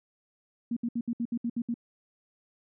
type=tone bursts; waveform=sine; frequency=235.6 Hz; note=A#3; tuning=19 cents sharp; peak=-27 dBFS; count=9; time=0.71-1.742 s; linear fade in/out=5 ms; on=56 ms; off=66 ms; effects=none